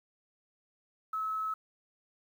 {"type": "tone with quantisation", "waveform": "sine", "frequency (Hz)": 1294, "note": "E6", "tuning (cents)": -32, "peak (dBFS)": -31, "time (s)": [1.13, 1.54], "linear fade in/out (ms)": 5, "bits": 10, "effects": []}